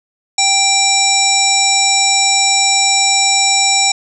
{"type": "harmonic tone", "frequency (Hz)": 784, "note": "G5", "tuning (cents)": 0, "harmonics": [1, 3, 5, 7, 9, 10], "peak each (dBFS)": [-17, -17, -17, -17, -17, -17], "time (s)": [0.38, 3.92], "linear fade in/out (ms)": 5, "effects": []}